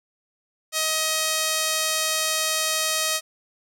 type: tone with band-pass filter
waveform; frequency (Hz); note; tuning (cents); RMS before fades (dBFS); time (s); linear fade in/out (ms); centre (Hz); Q
sawtooth; 631; D#5; +24; -24; 0.72-3.21; 50; 7000; 0.72
effects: none